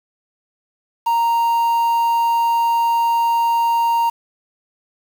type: tone with quantisation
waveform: triangle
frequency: 930 Hz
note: A#5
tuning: 4 cents flat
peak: -12 dBFS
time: 1.06-4.1 s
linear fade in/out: 10 ms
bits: 6
effects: none